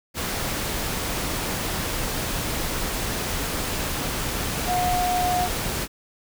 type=tone in noise; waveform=sine; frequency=721 Hz; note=F#5; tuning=45 cents flat; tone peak=-21 dBFS; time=4.66-5.49 s; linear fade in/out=50 ms; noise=pink; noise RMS=-27 dBFS; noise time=0.14-5.88 s; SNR=+3 dB; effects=none